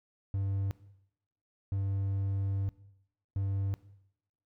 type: tone bursts at uneven times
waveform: triangle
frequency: 98 Hz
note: G2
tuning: in tune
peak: -27 dBFS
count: 3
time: 0.34-0.71 / 1.72-2.69 / 3.36-3.74 s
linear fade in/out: 0 ms
effects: noise-tail reverb RT60 0.8 s tail -18 dB re dry